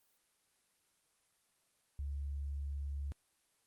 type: tone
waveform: sine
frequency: 70.6 Hz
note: C#2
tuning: 32 cents sharp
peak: -37 dBFS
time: 1.99-3.12 s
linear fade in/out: 0 ms
effects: white hiss -75 dBFS RMS until 3.66 s + Opus 24 kbps